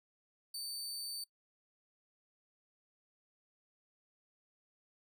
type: tone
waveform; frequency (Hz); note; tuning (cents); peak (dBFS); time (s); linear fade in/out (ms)
sawtooth; 4567; D8; -49; -38; 0.54-1.24; 5
effects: noise-tail reverb RT60 0.1 s tail -20 dB re dry